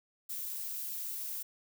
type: noise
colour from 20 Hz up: violet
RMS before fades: -39 dBFS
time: 0.29-1.43 s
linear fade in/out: 10 ms
effects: none